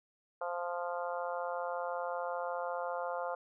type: harmonic tone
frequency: 174.61 Hz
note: F3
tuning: in tune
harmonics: 3 / 4 / 5 / 6 / 7 / 8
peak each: -38 / -40 / -42 / -44 / -45 / -46 dBFS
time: 0.41-3.35 s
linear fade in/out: 5 ms
effects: none